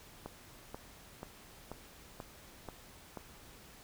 click train, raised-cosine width 1 ms, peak -28 dBFS, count 7, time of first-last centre 0.26-3.173 s, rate 2.06 Hz, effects pink hiss -56 dBFS RMS until 3.83 s

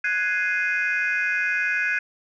sine chord, Ab dominant seventh, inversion third, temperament equal, 1480 / 1661.2 / 2093 / 2489 Hz, Gb6 / Ab6 / C7 / Eb7, 0 / 0 / 0 / 0 cents, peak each -25 / -24 / -29 / -26 dBFS, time 0.04-1.99 s, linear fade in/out 5 ms, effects tanh soft clip ceiling -14 dBFS

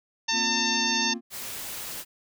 harmonic tone, 901 Hz, A5, 41 cents sharp, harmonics 1 / 2 / 3 / 4 / 5 / 6 / 7, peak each -31 / -31 / -31 / -31 / -31 / -31 / -31 dBFS, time 0.28-1.14 s, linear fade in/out 10 ms
triangle chord, Bb suspended second, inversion none, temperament just, 233.1 / 262.2 / 349.6 Hz, Bb3 / C4 / F4, 0 / +4 / +2 cents, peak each -31 / -35 / -36 dBFS, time 0.31-1.21 s, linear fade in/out 50 ms
white noise, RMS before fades -36 dBFS, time 1.3-2.05 s, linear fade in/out 50 ms
effects none

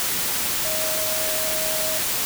sine tone in noise, 630 Hz, D#5, 21 cents sharp, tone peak -29 dBFS, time 0.65-1.98 s, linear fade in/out 0 ms, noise white, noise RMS -24 dBFS, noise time 0-2.25 s, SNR -8 dB, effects none

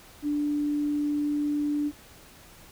sine tone, 293.7 Hz, D4, in tune, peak -24 dBFS, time 0.22-1.92 s, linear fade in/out 50 ms, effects pink hiss -51 dBFS RMS until 2.71 s

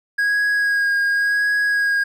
triangle tone with vibrato, 1644 Hz, G#6, 18 cents flat, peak -14 dBFS, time 0.18-2.04 s, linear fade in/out 10 ms, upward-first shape sine, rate 0.91 Hz, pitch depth 18 cents each way, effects none

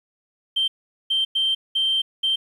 sine tone bursts at uneven times, 3136 Hz, G7, in tune, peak -17 dBFS, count 5, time 0.56-0.68 / 1.1-1.25 / 1.35-1.55 / 1.75-2.02 / 2.23-2.36 s, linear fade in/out 10 ms, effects tanh soft clip ceiling -14 dBFS + 9-bit

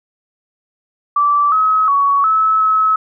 sine tone with pitch steps, 1163 / 1279 / 1122 / 1299 / 1290 Hz, D6 / D#6 / C#6 / E6 / E6, -17 / +47 / +21 / -26 / -38 cents, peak -10 dBFS, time 1.16-2.96 s, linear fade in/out 5 ms, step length 360 ms, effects none

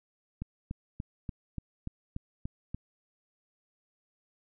click train, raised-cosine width 5 ms, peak -23 dBFS, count 9, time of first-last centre 0.42-2.746 s, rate 3.44 Hz, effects none

